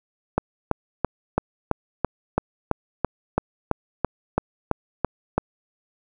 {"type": "click train", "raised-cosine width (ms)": 1, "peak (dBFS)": -5, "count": 16, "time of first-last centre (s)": [0.38, 5.38], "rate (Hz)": 3, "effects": []}